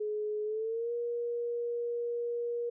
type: tone with pitch glide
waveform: sine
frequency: 423.1 to 474.9 Hz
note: G#4 to A#4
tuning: +32 to +32 cents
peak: -31 dBFS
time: 0-2.7 s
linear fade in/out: 10 ms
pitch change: +200 cents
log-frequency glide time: 0.44-0.92 s
effects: none